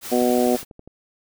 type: noise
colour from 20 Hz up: white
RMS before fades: -33 dBFS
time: 0.01-0.65 s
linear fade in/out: 50 ms
type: harmonic tone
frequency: 123.47 Hz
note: B2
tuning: in tune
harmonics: 2 / 3 / 4 / 5 / 6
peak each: -20 / -22 / -23 / -24 / -25 dBFS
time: 0.11-0.57 s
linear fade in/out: 20 ms
type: click train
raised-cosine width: 2 ms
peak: -28 dBFS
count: 9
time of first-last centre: 0.22-0.876 s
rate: 12.2 Hz
effects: none